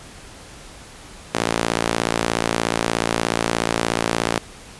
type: tone with high-pass filter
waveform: sawtooth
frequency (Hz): 56.8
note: A#1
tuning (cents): -44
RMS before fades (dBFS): -22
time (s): 1.34-4.39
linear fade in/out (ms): 5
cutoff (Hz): 290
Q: 0.56
effects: pink hiss -41 dBFS RMS until 4.79 s + resampled to 24000 Hz